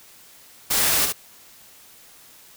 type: noise with echo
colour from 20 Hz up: white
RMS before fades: -21 dBFS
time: 0.7-1.06 s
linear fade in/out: 10 ms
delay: 66 ms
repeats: 1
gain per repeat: -4 dB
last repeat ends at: 1.126 s
effects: white hiss -49 dBFS RMS until 2.56 s